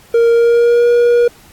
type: tone with pitch glide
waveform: triangle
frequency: 465.6 to 478.1 Hz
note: A#4 to A#4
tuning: -2 to +44 cents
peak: -5 dBFS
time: 0.14-1.28 s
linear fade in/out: 5 ms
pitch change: +46 cents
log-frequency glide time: 0.3-0.88 s
effects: pink hiss -44 dBFS RMS until 1.52 s + AAC 64 kbps